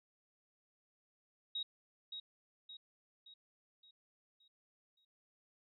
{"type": "tone with echo", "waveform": "sine", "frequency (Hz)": 3794, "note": "A#7", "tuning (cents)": 30, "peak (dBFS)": -37, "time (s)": [1.55, 1.63], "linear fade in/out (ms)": 5, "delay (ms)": 570, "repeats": 6, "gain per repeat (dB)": -6, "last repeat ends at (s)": 5.05, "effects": []}